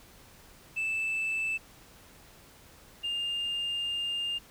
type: tone pair in turn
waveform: sine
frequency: 2637 / 2810 Hz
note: E7 / F7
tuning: 0 / +10 cents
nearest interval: minor second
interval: 110 cents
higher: second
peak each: -26 / -28 dBFS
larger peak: first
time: 0.76-1.58 / 3.03-4.39 s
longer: second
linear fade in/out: 20 ms
effects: tanh soft clip ceiling -27 dBFS + pink hiss -55 dBFS RMS until 4.5 s